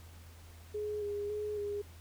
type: tone with vibrato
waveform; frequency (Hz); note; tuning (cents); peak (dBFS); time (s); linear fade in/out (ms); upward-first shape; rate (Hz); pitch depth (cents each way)
sine; 415.3; G#4; 0; -34; 0.74-1.82; 10; square; 1.8; 22
effects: added 83 Hz sine -51 dBFS peak until 2 s + pink hiss -59 dBFS RMS until 2 s